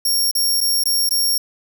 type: tone with dropouts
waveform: 20% pulse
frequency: 5540 Hz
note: F8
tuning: 15 cents flat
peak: -10 dBFS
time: 0.05-1.38 s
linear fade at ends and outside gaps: 5 ms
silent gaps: 0.313-0.351 / 0.606-0.611 / 0.838-0.856 / 1.092-1.108 s
effects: none